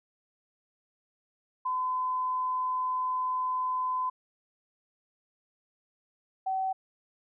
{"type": "tone pair in turn", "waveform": "sine", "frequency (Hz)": [1017, 761.9], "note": ["C6", "G5"], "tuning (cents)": [-50, -49], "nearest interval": "perfect fourth", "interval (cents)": 499, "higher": "first", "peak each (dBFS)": -27, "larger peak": "neither", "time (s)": [[1.65, 4.1], [6.46, 6.73]], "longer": "first", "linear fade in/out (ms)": 10, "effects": []}